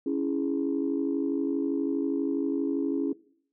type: chord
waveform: sine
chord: C# minor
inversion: none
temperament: equal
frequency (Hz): 277.2 / 329.6 / 415.3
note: C#4 / E4 / G#4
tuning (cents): 0 / 0 / 0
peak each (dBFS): -27 / -30 / -32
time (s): 0.06-3.13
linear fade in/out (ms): 5
effects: noise-tail reverb RT60 0.6 s tail -21 dB re dry + tanh soft clip ceiling -17 dBFS